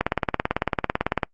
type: click train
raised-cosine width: 0.5 ms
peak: -5 dBFS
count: 23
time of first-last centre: 0.01-1.232 s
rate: 18 Hz
effects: noise-tail reverb RT60 0.1 s tail -26 dB re dry + Opus 48 kbps